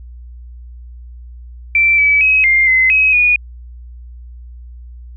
sine tone with pitch steps, 2340 / 2293 / 2547 / 2109 / 2051 / 2546 / 2456 Hz, D7 / D7 / D#7 / C7 / C7 / D#7 / D#7, -7 / -42 / +40 / +13 / -35 / +39 / -23 cents, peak -8 dBFS, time 1.75-3.36 s, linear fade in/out 2 ms, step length 230 ms, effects added 60 Hz sine -31 dBFS peak until 5.16 s

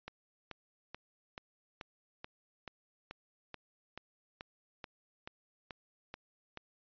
click train, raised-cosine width 0.3 ms, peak -27 dBFS, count 16, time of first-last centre 0.08-6.574 s, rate 2.31 Hz, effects resampled to 11025 Hz

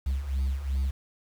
sine beating tone pair, 65.41 / 68.11 Hz, C2 / C#2, 0 / -30 cents, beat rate 2.7 Hz, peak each -29 / -25 dBFS, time 0.06-0.91 s, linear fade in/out 10 ms, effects tanh soft clip ceiling -23 dBFS + 8-bit

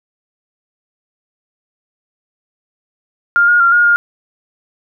sine tone with pitch steps, 1403 / 1430 / 1383 / 1429 / 1415 Hz, F6 / F6 / F6 / F6 / F6, +8 / +41 / -17 / +39 / +22 cents, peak -7 dBFS, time 3.36-3.96 s, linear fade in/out 0 ms, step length 120 ms, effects none

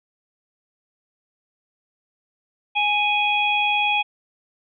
harmonic tone, 830.6 Hz, G#5, in tune, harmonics 1 / 3 / 4, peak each -22 / -20 / -26 dBFS, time 2.75-4.03 s, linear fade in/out 20 ms, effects none

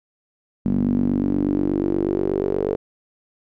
sawtooth tone with band-pass filter sweep, 48.32 Hz, G1, 24 cents flat, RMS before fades -21 dBFS, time 0.65-2.76 s, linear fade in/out 10 ms, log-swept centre 220 to 440 Hz, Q 5.6, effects none

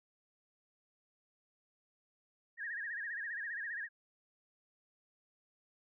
sine tone with vibrato, 1751 Hz, A6, 9 cents flat, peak -38 dBFS, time 2.57-3.89 s, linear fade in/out 50 ms, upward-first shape sine, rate 15 Hz, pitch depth 140 cents each way, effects none

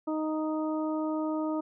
harmonic tone, 311.1 Hz, D#4, in tune, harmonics 1 / 2 / 3 / 4, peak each -29 / -35 / -39 / -41 dBFS, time 0.07-1.61 s, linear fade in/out 10 ms, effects none

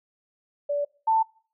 sine tone pair in turn, 578 / 889.2 Hz, D5 / A5, -28 / +18 cents, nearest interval perfect fifth, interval 746 cents, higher second, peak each -23 / -18 dBFS, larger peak second, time 0.69-0.85 / 1.07-1.23 s, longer neither, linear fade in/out 10 ms, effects noise-tail reverb RT60 0.5 s tail -24 dB re dry

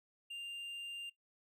triangle tone, 2794 Hz, F7, in tune, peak -40 dBFS, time 0.3-1.1 s, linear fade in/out 10 ms, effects noise-tail reverb RT60 0.1 s tail -17 dB re dry

